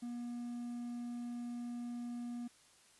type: tone with quantisation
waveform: triangle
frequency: 240 Hz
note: B3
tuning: 49 cents flat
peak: -38 dBFS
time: 0.02-2.48 s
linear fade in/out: 10 ms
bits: 11
effects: white hiss -65 dBFS RMS until 2.99 s + resampled to 24000 Hz